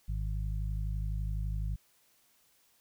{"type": "harmonic tone", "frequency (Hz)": 51.91, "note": "G#1", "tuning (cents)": 0, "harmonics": [1, 2, 3], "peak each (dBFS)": [-32, -38, -42], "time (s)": [0.08, 1.76], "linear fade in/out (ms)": 10, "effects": ["white hiss -68 dBFS RMS until 2.8 s"]}